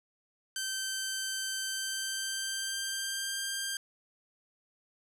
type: tone with pitch glide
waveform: 10% pulse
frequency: 1550 to 1589 Hz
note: G6 to G6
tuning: -20 to +23 cents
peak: -24 dBFS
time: 0.56-3.77 s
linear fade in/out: 2 ms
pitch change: +43 cents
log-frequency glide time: 1.61-3.43 s
effects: none